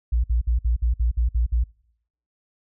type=tone bursts; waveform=sine; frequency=58.5 Hz; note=A#1; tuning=7 cents sharp; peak=-16 dBFS; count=9; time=0.12-1.64 s; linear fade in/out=10 ms; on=120 ms; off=55 ms; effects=noise-tail reverb RT60 0.7 s tail -25 dB re dry + tanh soft clip ceiling -13 dBFS